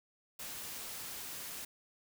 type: noise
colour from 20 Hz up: white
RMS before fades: -44 dBFS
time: 0.39-1.65 s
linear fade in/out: 5 ms
effects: none